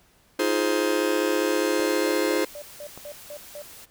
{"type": "chord", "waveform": "45% pulse", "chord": "F minor seventh", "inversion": "third", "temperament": "just", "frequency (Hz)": [314.3, 349.2, 419.1, 523.8], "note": ["Eb4", "F4", "Ab4", "C5"], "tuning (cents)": [18, 0, 16, 2], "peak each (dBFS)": -27, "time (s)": [0.39, 2.45], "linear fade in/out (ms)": 5}
{"type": "clicks", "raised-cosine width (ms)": 1, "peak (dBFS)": -27, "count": 2, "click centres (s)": [1.797, 2.976]}
{"type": "tone bursts", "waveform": "sine", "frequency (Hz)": 587.3, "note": "D5", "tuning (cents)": 0, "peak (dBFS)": -35, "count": 8, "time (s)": [1.8, 3.62], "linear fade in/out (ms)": 2, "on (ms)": 70, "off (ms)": 180}
{"type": "noise", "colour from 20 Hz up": "white", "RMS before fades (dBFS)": -45, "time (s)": [1.84, 3.86], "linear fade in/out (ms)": 20}
{"effects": ["pink hiss -60 dBFS RMS until 3.9 s"]}